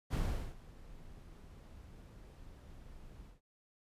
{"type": "noise with ADSR envelope", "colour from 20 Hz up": "brown", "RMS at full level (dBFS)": -32, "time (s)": [0.1, 3.41], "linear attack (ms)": 34, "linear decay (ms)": 410, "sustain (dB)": -21, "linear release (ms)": 140, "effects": ["resampled to 32000 Hz"]}